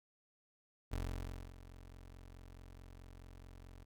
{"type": "tone with ADSR envelope", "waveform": "25% pulse", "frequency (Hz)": 44.65, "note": "F1", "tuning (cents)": 39, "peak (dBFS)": -33, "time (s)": [0.91, 3.85], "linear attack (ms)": 18, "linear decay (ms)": 600, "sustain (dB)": -16, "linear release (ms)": 21, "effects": []}